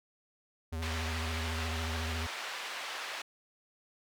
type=tone with vibrato; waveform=square; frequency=80.9 Hz; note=E2; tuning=32 cents flat; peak=-35 dBFS; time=0.72-2.27 s; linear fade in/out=10 ms; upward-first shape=triangle; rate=14 Hz; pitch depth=60 cents each way
type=band-pass noise; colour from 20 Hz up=white; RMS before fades=-40 dBFS; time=0.82-3.22 s; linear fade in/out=5 ms; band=660 to 3000 Hz; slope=12 dB/octave
effects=none